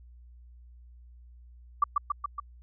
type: tone with echo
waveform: sine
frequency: 1163 Hz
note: D6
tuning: 17 cents flat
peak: -18 dBFS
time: 1.82-1.84 s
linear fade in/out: 5 ms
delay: 140 ms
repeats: 4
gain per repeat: -3 dB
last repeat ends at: 2.4 s
effects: added 60 Hz sine -49 dBFS peak until 2.62 s